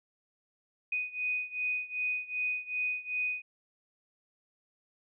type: beating tone pair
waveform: sine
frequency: 2489 / 2491.6 Hz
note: D#7 / D#7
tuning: 0 / +2 cents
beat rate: 2.6 Hz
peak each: -33 / -35 dBFS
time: 0.92-3.42 s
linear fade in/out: 5 ms
effects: none